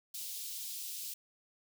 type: high-pass noise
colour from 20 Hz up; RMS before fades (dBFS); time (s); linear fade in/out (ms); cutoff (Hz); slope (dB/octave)
white; -42; 0.14-1.14; 5; 3200; 24
effects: none